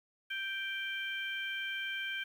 harmonic tone, 784 Hz, G5, in tune, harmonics 2 / 3 / 4, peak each -38 / -40 / -41 dBFS, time 0.3-2.24 s, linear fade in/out 10 ms, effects 10-bit

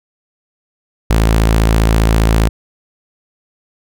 sawtooth tone, 55 Hz, A1, in tune, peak -5 dBFS, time 1.1-2.49 s, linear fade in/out 5 ms, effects none

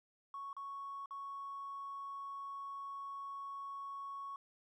triangle tone with dropouts, 1108.7 Hz, C#6, in tune, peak -39 dBFS, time 0.34-4.36 s, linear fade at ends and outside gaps 2 ms, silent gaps 0.53-0.566 / 1.059-1.108 s, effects tanh soft clip ceiling -40 dBFS

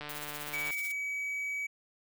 click train, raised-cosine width 0.3 ms, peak -25 dBFS, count 104, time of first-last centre 0.01-0.706 s, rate 148 Hz
blue noise with tremolo, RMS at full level -41 dBFS, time 0.09-0.92 s, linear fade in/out 5 ms, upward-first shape sine, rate 16 Hz, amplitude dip 65%
triangle tone, 2275 Hz, C#7, 44 cents sharp, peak -31 dBFS, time 0.53-1.67 s, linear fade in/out 10 ms
effects none

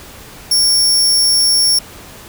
sawtooth tone, 5480 Hz, F8, 34 cents flat, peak -7 dBFS, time 0.51-1.79 s, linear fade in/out 5 ms, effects pink hiss -36 dBFS RMS until 2.28 s

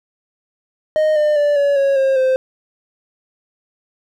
triangle tone with pitch steps, 619 / 601.4 / 584.3 / 567.6 / 551.5 / 535.8 / 520.5 Hz, D#5 / D5 / D5 / C#5 / C#5 / C5 / C5, -9 / +41 / -9 / +41 / -9 / +41 / -9 cents, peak -10 dBFS, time 0.96-2.36 s, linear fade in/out 0 ms, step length 200 ms, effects none

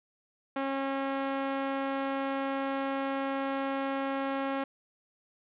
sawtooth tone with band-pass filter, 272.1 Hz, C#4, 32 cents flat, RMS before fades -32 dBFS, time 0.56-4.64 s, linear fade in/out 5 ms, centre 920 Hz, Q 0.54, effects resampled to 8000 Hz + 9-bit

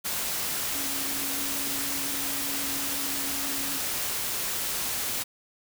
sine tone in noise, 277.2 Hz, C#4, in tune, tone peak -39 dBFS, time 0.74-3.79 s, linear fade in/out 20 ms, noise white, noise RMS -30 dBFS, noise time 0.04-5.24 s, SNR -12 dB, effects none

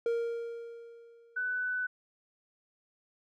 triangle tone with exponential decay, 466.2 Hz, A#4, in tune, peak -24 dBFS, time 0.06-1.63 s, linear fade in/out 2 ms, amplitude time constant 340 ms
sine tone, 1497 Hz, F#6, 20 cents sharp, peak -30 dBFS, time 1.36-1.87 s, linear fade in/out 10 ms
effects none

